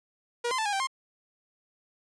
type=tone with pitch steps; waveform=sawtooth; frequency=477.8 / 1033 / 880 / 820 / 781 / 1061 Hz; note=A#4 / C6 / A5 / G#5 / G5 / C6; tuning=+43 / -22 / 0 / -22 / -7 / +24 cents; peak=-23 dBFS; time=0.44-0.872 s; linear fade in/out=10 ms; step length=72 ms; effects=resampled to 22050 Hz